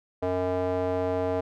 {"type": "tone with band-pass filter", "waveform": "square", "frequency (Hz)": 91.5, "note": "F#2", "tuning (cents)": -19, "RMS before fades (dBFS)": -27, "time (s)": [0.22, 1.41], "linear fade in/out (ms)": 10, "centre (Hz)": 570, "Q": 2.5, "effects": []}